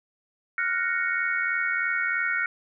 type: chord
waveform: sine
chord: Gb major seventh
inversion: third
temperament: equal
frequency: 1396.9 / 1480 / 1864.7 / 2217 Hz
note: F6 / Gb6 / Bb6 / Db7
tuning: 0 / 0 / 0 / 0 cents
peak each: -29 dBFS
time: 0.58-2.46 s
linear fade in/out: 2 ms
effects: none